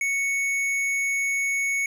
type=tone with hard clipping; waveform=sine; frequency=2217 Hz; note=C#7; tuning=in tune; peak=-24 dBFS; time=0.01-1.86 s; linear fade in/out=2 ms; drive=10 dB; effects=none